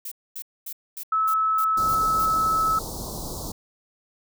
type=noise bursts; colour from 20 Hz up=violet; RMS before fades=-34 dBFS; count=8; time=0.05-2.258 s; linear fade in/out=5 ms; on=66 ms; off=240 ms
type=tone; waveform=sine; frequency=1300 Hz; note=E6; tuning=24 cents flat; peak=-19 dBFS; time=1.12-2.79 s; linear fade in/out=5 ms
type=band-stop noise; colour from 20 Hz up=pink; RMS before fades=-33 dBFS; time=1.77-3.52 s; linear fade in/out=5 ms; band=1100 to 4100 Hz; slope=48 dB/octave
effects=none